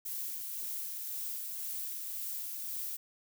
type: noise with tremolo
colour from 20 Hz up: violet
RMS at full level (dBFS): -38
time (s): 0.05-2.97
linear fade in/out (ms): 10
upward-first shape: sine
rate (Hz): 1.9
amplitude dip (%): 25
effects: none